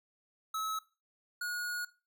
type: tone pair in turn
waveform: square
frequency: 1293 / 1447.5 Hz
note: E6 / F#6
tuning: -34 / -38 cents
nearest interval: major second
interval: 196 cents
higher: second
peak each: -34 / -35 dBFS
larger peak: first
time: 0.54-0.79 / 1.41-1.85 s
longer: second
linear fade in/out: 5 ms
effects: noise-tail reverb RT60 0.3 s tail -18 dB re dry